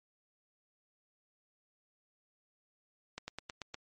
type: slowing click train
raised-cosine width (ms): 0.2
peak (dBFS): -23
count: 6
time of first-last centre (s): 3.18-3.744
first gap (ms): 100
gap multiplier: 1.06
effects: MP3 32 kbps